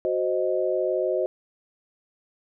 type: chord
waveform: sine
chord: C diminished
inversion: second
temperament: equal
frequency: 370 / 523.3 / 622.3 Hz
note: Gb4 / C5 / Eb5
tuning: 0 / 0 / 0 cents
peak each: -26 dBFS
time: 0.05-1.26 s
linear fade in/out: 0 ms
effects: none